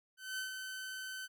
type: tone with ADSR envelope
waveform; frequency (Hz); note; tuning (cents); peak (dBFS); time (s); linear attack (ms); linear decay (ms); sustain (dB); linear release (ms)
sawtooth; 1526; G6; -47; -33; 0.17-1.28; 210; 120; -5; 35
effects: none